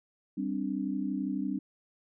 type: chord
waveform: sine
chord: G suspended fourth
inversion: none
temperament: equal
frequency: 196 / 261.6 / 293.7 Hz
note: G3 / C4 / D4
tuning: 0 / 0 / 0 cents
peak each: -34 dBFS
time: 0.37-1.59 s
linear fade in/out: 10 ms
effects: none